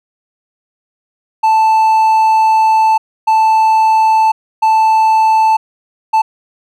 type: tone bursts at uneven times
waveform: triangle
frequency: 880 Hz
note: A5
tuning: in tune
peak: -5 dBFS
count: 4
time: 1.43-2.98 / 3.27-4.32 / 4.62-5.57 / 6.13-6.22 s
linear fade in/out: 10 ms
effects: none